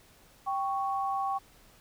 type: tone pair together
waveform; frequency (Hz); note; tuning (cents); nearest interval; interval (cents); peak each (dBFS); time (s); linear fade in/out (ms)
sine; 784 / 1109.6; G5 / C#6; 0 / +1; tritone; 601; -30 / -32; 0.46-1.39; 20
effects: pink hiss -59 dBFS RMS until 1.8 s